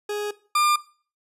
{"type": "tone pair in turn", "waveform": "40% pulse", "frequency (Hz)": [415.3, 1199.3], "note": ["G#4", "D6"], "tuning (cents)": [0, 36], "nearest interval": "octave + tritone", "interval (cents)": 1836, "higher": "second", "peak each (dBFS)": [-25, -17], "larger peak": "second", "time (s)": [[0.09, 0.31], [0.55, 0.76]], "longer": "first", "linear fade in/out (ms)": 5, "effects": ["noise-tail reverb RT60 0.4 s tail -18 dB re dry", "resampled to 32000 Hz"]}